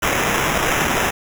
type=noise with sample-and-hold; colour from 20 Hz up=blue; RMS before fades=-19 dBFS; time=0.02-1.11 s; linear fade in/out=10 ms; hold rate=4410 Hz; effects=none